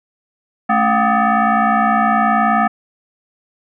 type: tone with frequency modulation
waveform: sine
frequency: 277.2 Hz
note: C#4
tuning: in tune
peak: -11 dBFS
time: 0.69-2.68 s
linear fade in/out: 10 ms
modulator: 495 Hz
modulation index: 2.7
effects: none